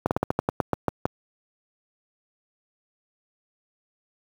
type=slowing click train; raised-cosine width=1 ms; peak=-7 dBFS; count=11; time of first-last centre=0.06-1.055 s; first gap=49 ms; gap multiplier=1.15; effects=high-pass 80 Hz 12 dB/octave + 7-bit